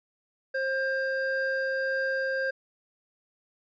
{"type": "tone pair together", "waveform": "triangle", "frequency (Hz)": [531.9, 1594], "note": ["C5", "G6"], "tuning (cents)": [28, 28], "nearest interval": "octave + perfect fifth", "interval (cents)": 1900, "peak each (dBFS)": -27, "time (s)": [0.54, 2.51], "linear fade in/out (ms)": 10, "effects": ["resampled to 16000 Hz"]}